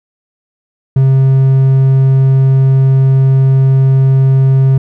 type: tone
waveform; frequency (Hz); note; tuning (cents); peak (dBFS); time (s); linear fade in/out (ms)
triangle; 133.7; C3; +38; -3; 0.96-4.78; 5
effects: none